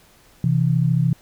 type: tone pair together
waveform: sine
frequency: 130 / 163.79 Hz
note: C3 / E3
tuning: -11 / -11 cents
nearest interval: major third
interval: 400 cents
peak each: -18 dBFS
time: 0.44-1.13 s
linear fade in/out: 2 ms
effects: pink hiss -53 dBFS RMS until 1.21 s